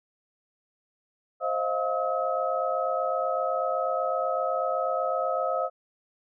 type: tone cluster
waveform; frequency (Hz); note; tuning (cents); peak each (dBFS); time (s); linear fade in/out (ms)
sine; 526 / 631 / 699 / 1280; C5 / D#5 / F5 / D#6; +9 / +24 / +1 / +49; -30; 1.4-5.7; 50
effects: none